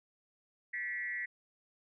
sine tone with frequency modulation, 1941 Hz, B6, 31 cents flat, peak -35 dBFS, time 0.73-1.26 s, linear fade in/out 10 ms, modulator 191 Hz, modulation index 0.81, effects none

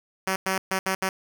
5% pulse tone bursts at uneven times, 190 Hz, F#3, 46 cents sharp, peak -12 dBFS, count 5, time 0.27-0.36 / 0.46-0.58 / 0.71-0.79 / 0.86-0.95 / 1.02-1.09 s, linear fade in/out 2 ms, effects none

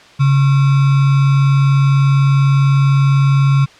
sine tone with sample-and-hold, 137.9 Hz, C#3, 9 cents flat, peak -8 dBFS, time 0.19-3.66 s, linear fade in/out 20 ms, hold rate 1225 Hz, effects white hiss -42 dBFS RMS until 3.79 s + low-pass 4000 Hz 12 dB/octave

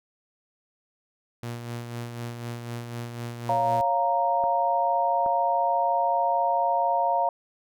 sawtooth tone with tremolo, 118.7 Hz, A#2, 32 cents sharp, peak -27 dBFS, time 1.43-3.81 s, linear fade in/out 0 ms, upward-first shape sine, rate 4 Hz, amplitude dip 45%
sine chord, Bb minor, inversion first, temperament equal, 554.4 / 698.5 / 932.3 Hz, Db5 / F5 / Bb5, 0 / 0 / 0 cents, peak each -29 / -24 / -24 dBFS, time 3.49-7.29 s, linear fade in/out 2 ms
clicks, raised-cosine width 1 ms, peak -23 dBFS, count 2, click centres 4.439 / 5.262 s
effects none

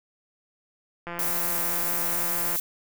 click train, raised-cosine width 0.5 ms, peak -20 dBFS, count 257, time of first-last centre 1.07-2.558 s, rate 172 Hz
violet noise, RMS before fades -27 dBFS, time 1.19-2.6 s, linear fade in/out 2 ms
effects none

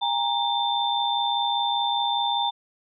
sine tone cluster, 808 / 933 / 3562 Hz, G#5 / A#5 / A7, -48 / +1 / +21 cents, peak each -26 dBFS, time 0.01-2.51 s, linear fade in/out 20 ms, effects none

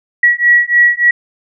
sine beating tone pair, 1923 / 1926.4 Hz, B6 / B6, -47 / -44 cents, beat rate 3.4 Hz, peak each -10 dBFS, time 0.23-1.11 s, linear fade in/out 5 ms, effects none

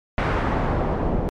pink noise with low-pass filter sweep, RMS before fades -22 dBFS, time 0.18-1.29 s, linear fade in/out 0 ms, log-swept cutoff 1800 to 590 Hz, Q 1, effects MP3 64 kbps

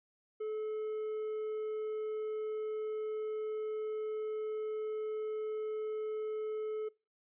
triangle tone, 431.5 Hz, A4, 34 cents flat, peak -33 dBFS, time 0.4-6.89 s, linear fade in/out 10 ms, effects noise-tail reverb RT60 0.3 s tail -24 dB re dry + resampled to 8000 Hz

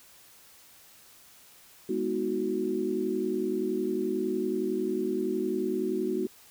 sine chord, G# minor seventh, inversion none, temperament equal with one note detuned, 207.7 / 246.9 / 319.1 / 370 Hz, G#3 / B3 / D#4 / F#4, 0 / 0 / +44 / 0 cents, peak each -35 / -34 / -33 / -29 dBFS, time 1.89-6.27 s, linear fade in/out 5 ms, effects white hiss -55 dBFS RMS until 6.5 s

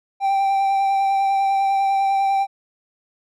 triangle tone with vibrato, 784 Hz, G5, in tune, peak -14 dBFS, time 0.2-2.47 s, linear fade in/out 50 ms, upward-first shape sine, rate 10 Hz, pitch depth 15 cents each way, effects none

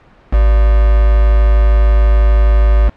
sine tone with quantisation, 53.3 Hz, G#1, 46 cents sharp, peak -6 dBFS, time 0.32-2.9 s, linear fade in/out 20 ms, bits 3, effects pink hiss -45 dBFS RMS until 2.96 s + low-pass 2000 Hz 12 dB/octave

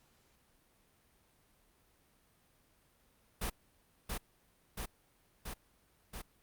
pink noise with echo, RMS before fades -36 dBFS, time 3.41-3.5 s, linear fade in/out 10 ms, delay 680 ms, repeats 4, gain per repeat -2 dB, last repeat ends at 6.22 s, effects pink hiss -70 dBFS RMS until 6.42 s + Opus 48 kbps

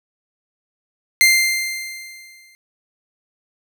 sawtooth tone with exponential decay, 2093 Hz, C7, in tune, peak -5 dBFS, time 1.21-2.55 s, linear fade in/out 0 ms, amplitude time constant 290 ms, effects none

